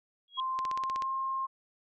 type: tone with exponential growth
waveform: sine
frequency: 3300 Hz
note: G#7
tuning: 12 cents flat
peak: -30 dBFS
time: 0.28-0.4 s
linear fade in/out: 1 ms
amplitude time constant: 26 ms
type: tone with pitch glide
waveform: sine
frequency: 1045 to 1064.5 Hz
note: C6 to C6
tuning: -2 to +30 cents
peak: -30 dBFS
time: 0.37-1.47 s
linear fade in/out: 20 ms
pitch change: +32 cents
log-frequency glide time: 0.52-1.14 s
type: click train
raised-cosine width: 0.2 ms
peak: -22 dBFS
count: 8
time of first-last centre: 0.59-1.022 s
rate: 16.2 Hz
effects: none